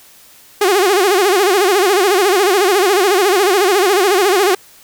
sawtooth tone with vibrato, 385.4 Hz, G4, 29 cents flat, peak -6 dBFS, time 0.61-4.55 s, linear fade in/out 5 ms, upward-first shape sine, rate 14 Hz, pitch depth 150 cents each way, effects white hiss -44 dBFS RMS until 4.83 s

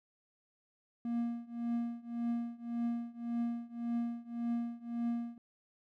triangle tone with tremolo, 235.4 Hz, A#3, 17 cents sharp, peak -28 dBFS, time 1.05-5.38 s, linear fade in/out 2 ms, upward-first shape triangle, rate 1.8 Hz, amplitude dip 95%, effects none

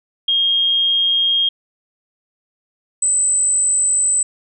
sine tone pair in turn, 3239 / 8054 Hz, G#7 / B8, -44 / +33 cents, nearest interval octave + major third, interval 1577 cents, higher second, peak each -13 dBFS, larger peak neither, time 0.28-1.49 / 3.02-4.23 s, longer neither, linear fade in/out 5 ms, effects none

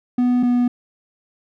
triangle tone pair in turn, 246.9 / 244.5 Hz, B3 / B3, 0 / -17 cents, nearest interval unison, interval 17 cents, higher first, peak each -12 dBFS, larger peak neither, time 0.18-0.43 / 0.43-0.68 s, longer neither, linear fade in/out 5 ms, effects none

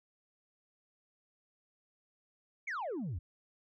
sine exponential sweep, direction down, 2349 to 73.42 Hz, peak -33 dBFS, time 2.67-3.19 s, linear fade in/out 10 ms, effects tanh soft clip ceiling -34 dBFS

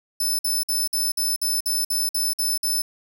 15% pulse tone bursts, 5274 Hz, E8, in tune, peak -15 dBFS, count 11, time 0.2-2.82 s, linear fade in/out 5 ms, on 190 ms, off 53 ms, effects none

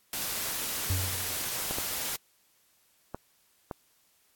white noise, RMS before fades -33 dBFS, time 0.13-2.16 s, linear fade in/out 2 ms
triangle tone with exponential decay, 92.3 Hz, F#2, 4 cents flat, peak -22 dBFS, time 0.9-1.55 s, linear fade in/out 0 ms, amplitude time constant 140 ms
clicks, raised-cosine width 1 ms, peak -20 dBFS, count 4, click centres 1.71 / 1.785 / 3.146 / 3.712 s
effects white hiss -67 dBFS RMS until 4.35 s + AAC 64 kbps

